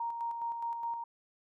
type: tone with tremolo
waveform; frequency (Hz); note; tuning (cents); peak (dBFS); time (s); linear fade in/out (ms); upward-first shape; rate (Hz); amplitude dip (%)
sine; 932.3; A#5; 0; -32; 0-1.04; 5; square; 4.8; 40
effects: none